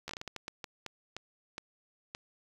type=slowing click train; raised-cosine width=0.2 ms; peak=-22 dBFS; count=14; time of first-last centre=0.08-2.149 s; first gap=13 ms; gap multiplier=1.37; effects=8-bit